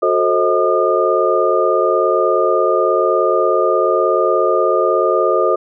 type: tone cluster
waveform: sine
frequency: 366 / 442.6 / 532 / 633 / 1213 Hz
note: F#4 / A4 / C5 / D#5 / D#6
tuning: -19 / +10 / +29 / +30 / -44 cents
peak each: -18 dBFS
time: 0.02-5.56 s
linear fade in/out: 10 ms
effects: none